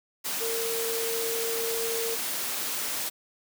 sine tone in noise, 457.9 Hz, A#4, 31 cents flat, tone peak -30 dBFS, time 0.4-2.16 s, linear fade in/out 20 ms, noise white, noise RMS -31 dBFS, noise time 0.24-3.1 s, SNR -2 dB, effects high-pass 200 Hz 12 dB/octave

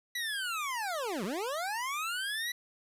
25% pulse linear two-way sweep, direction down then up, 1975.5 to 167.8 to 1975.5 Hz, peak -29 dBFS, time 0.15-2.52 s, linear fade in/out 5 ms, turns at 1.24 s, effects resampled to 32000 Hz + 10-bit

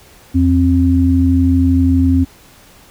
sine tone pair together, 84.1 / 264.9 Hz, E2 / C4, +35 / +22 cents, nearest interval octave + minor sixth, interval 1987 cents, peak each -12 / -11 dBFS, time 0.34-2.25 s, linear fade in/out 20 ms, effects pink hiss -44 dBFS RMS until 2.9 s

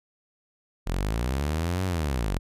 sawtooth linear two-way sweep, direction up then down, 40 to 95.2 to 40 Hz, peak -21 dBFS, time 0.86-2.39 s, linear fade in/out 20 ms, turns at 1.85 s, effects resampled to 32000 Hz

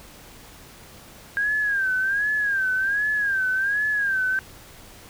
sine tone with vibrato, 1611 Hz, G6, 47 cents sharp, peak -20 dBFS, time 1.37-4.39 s, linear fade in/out 0 ms, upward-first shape sine, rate 1.3 Hz, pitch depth 110 cents each way, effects pink hiss -46 dBFS RMS until 5.09 s

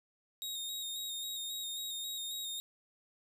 sawtooth tone with vibrato, 3737 Hz, A#7, 4 cents sharp, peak -35 dBFS, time 0.42-2.6 s, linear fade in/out 0 ms, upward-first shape square, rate 3.7 Hz, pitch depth 27 cents each way, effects none

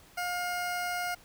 20% pulse tone, 712 Hz, F5, 33 cents sharp, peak -26 dBFS, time 0.17-1.15 s, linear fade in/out 10 ms, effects pink hiss -57 dBFS RMS until 1.24 s

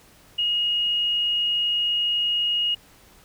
sine tone, 2874 Hz, F7, 49 cents sharp, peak -20 dBFS, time 0.38-2.75 s, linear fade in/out 10 ms, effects pink hiss -53 dBFS RMS until 3.24 s

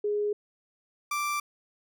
sine / 30% pulse tone pair in turn, 415.3 / 1174.6 Hz, G#4 / D6, 0 / 0 cents, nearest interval octave + tritone, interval 1800 cents, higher second, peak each -25 dBFS, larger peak neither, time 0.04-0.33 / 1.11-1.4 s, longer neither, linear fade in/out 5 ms, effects none

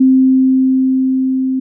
sine tone with level ramp, 261.6 Hz, C4, in tune, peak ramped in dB -5 to -13 dBFS, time 0-1.6 s, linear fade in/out 10 ms, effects none

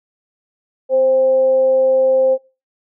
sine tone with frequency modulation, 525 Hz, C5, 6 cents sharp, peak -10 dBFS, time 0.89-2.38 s, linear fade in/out 50 ms, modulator 270 Hz, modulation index 0.2, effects noise-tail reverb RT60 0.3 s tail -22 dB re dry + high-pass 300 Hz 12 dB/octave

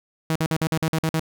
sawtooth tone bursts, 160 Hz, D#3, 49 cents sharp, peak -16 dBFS, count 9, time 0.3-1.196 s, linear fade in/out 0 ms, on 56 ms, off 49 ms, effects none

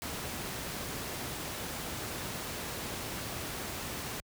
pink noise, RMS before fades -38 dBFS, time 0.02-4.2 s, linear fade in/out 0 ms, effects high-pass 60 Hz 12 dB/octave

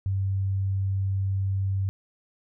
sine tone, 96.9 Hz, G2, 20 cents flat, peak -23 dBFS, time 0.06-1.89 s, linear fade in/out 0 ms, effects none

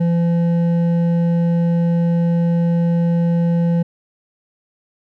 sine tone with hard clipping, 170 Hz, F3, 46 cents flat, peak -15 dBFS, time 0-3.83 s, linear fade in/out 10 ms, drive 7 dB, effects none

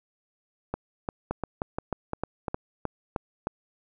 two click trains, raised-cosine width 1 ms, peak -15 / -14 dBFS, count 6 / 8, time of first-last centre 0.74-2.482 / 1.31-3.47 s, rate 2.87 / 3.24 Hz, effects none

